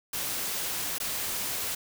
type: noise with dropouts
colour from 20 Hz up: white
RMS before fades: -32 dBFS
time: 0.13-1.75 s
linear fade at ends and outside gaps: 5 ms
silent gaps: 0.984-1 s
effects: none